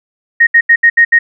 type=tone bursts at uneven times; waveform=sine; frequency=1864.7 Hz; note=A#6; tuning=in tune; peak=-3 dBFS; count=6; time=0.4-0.47 / 0.54-0.61 / 0.69-0.76 / 0.83-0.9 / 0.97-1.05 / 1.12-1.19 s; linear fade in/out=10 ms; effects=none